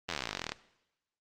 slowing click train, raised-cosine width 0.2 ms, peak -16 dBFS, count 25, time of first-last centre 0.09-0.52 s, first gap 11 ms, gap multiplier 1.04, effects noise-tail reverb RT60 0.9 s tail -17 dB re dry + Opus 32 kbps

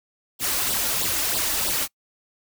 white noise with flanger, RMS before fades -24 dBFS, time 0.39-1.88 s, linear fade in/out 50 ms, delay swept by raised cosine 0.22 to 3.62 ms, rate 3.1 Hz, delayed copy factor +0.7, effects noise-tail reverb RT60 0.1 s tail -25 dB re dry

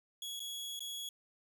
sawtooth tone with dropouts, 3347 Hz, G#7, 13 cents sharp, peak -37 dBFS, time 0.22-1.09 s, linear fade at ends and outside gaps 2 ms, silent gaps 0.395-0.402 / 0.793-0.805 s, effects none

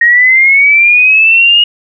sine linear sweep, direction up, 1862 to 2879 Hz, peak -3 dBFS, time 0.01-1.64 s, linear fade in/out 5 ms, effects none

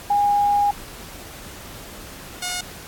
sine / 5% pulse tone pair in turn, 817 / 721.7 Hz, G#5 / F#5, -29 / -43 cents, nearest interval major second, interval 214 cents, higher first, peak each -15 / -13 dBFS, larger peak second, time 0.1-0.71 / 2.42-2.61 s, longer first, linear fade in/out 5 ms, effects pink hiss -39 dBFS RMS until 2.87 s + AAC 64 kbps

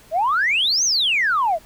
sine exponential two-way sweep, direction up then down, 604 to 6510 to 604 Hz, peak -15 dBFS, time 0.11-1.59 s, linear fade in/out 50 ms, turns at 0.84 s, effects tanh soft clip ceiling -11 dBFS + pink hiss -49 dBFS RMS until 1.65 s

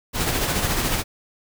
pink noise with tremolo, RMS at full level -21 dBFS, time 0.13-1.04 s, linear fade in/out 50 ms, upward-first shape sine, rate 14 Hz, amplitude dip 40%, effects none

